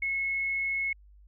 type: tone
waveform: sine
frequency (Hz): 2183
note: C#7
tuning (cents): -27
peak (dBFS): -27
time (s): 0.02-0.93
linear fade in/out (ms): 5
effects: added 50 Hz sine -52 dBFS peak until 1.27 s